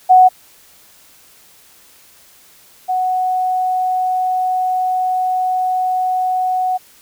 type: tone pair in turn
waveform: sine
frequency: 740 / 740 Hz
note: F#5 / F#5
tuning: 0 / 0 cents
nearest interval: unison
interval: 0 cents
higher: neither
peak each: -4 / -14 dBFS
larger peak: first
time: 0.09-0.29 / 2.88-6.78 s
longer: second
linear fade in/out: 20 ms
effects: white hiss -47 dBFS RMS until 7.01 s